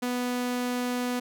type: tone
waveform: sawtooth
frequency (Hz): 246.9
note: B3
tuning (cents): 0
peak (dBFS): -23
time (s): 0.02-1.2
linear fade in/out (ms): 10
effects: none